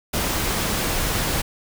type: noise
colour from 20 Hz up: pink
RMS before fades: -23 dBFS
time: 0.13-1.42 s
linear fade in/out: 10 ms
effects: none